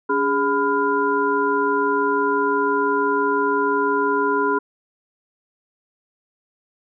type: tone cluster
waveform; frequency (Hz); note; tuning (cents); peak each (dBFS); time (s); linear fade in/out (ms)
sine; 284.9 / 410.8 / 1000 / 1410; C#4 / G#4 / B5 / F6; +48 / -19 / +21 / +16; -25 / -21 / -21 / -24; 0.09-4.59; 10
effects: none